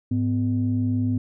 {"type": "tone pair together", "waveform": "sine", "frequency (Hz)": [105, 251.7], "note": ["G#2", "B3"], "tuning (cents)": [19, 33], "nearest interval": "octave + minor third", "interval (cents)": 1514, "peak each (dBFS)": -22, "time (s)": [0.11, 1.18], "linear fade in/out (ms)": 5, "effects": ["tanh soft clip ceiling -13 dBFS"]}